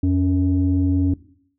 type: tone pair together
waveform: sine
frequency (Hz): 87.42 / 278.2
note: F2 / C#4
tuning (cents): +2 / +6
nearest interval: octave + minor sixth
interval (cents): 2004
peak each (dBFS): -17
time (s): 0.03-1.14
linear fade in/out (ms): 5
effects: noise-tail reverb RT60 0.6 s tail -17 dB re dry + tanh soft clip ceiling -10 dBFS

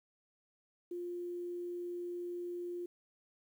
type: tone with quantisation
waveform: sine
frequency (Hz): 351.2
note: F4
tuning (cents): +10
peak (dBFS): -38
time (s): 0.91-2.86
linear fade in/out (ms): 5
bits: 11
effects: none

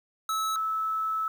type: tone pair in turn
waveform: square / sine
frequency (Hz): 1300 / 1305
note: E6 / E6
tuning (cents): -24 / -18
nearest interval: unison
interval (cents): 6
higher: second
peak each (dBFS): -27 / -26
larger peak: second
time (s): 0.29-0.56 / 0.56-1.28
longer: second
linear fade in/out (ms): 2
effects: 9-bit

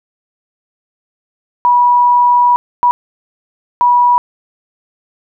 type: tone bursts at uneven times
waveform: sine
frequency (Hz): 973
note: B5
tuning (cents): -26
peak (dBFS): -6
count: 3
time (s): 1.65-2.56 / 2.83-2.91 / 3.81-4.18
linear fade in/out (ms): 0
effects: none

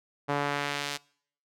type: tone with band-pass filter sweep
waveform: sawtooth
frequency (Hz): 143.6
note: D3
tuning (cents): -39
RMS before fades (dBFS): -31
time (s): 0.28-0.98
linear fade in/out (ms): 20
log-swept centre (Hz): 850 to 4800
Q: 0.79
effects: noise-tail reverb RT60 0.6 s tail -24 dB re dry

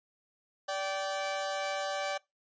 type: tone pair together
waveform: sawtooth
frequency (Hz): 581 / 775.5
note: D5 / G5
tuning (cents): -19 / -19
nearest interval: perfect fourth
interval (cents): 500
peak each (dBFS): -30 / -32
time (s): 0.68-2.18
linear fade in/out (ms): 10
effects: noise-tail reverb RT60 0.2 s tail -22 dB re dry + resampled to 16000 Hz

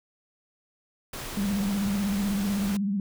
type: noise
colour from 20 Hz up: pink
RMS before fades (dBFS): -36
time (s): 1.13-2.77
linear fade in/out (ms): 5
type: tone with vibrato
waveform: sine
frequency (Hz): 200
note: G3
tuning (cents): +35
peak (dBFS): -24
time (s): 1.37-3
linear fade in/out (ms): 2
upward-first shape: sine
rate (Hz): 16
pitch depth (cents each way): 71
effects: none

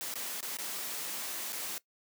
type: noise with dropouts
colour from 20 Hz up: white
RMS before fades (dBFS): -38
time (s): 0.01-1.78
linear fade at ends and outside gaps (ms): 0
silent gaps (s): 0.14-0.156 / 0.406-0.428 / 0.57-0.586 / 1.523-1.529
effects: noise-tail reverb RT60 0.1 s tail -19 dB re dry + high-pass 200 Hz 12 dB/octave

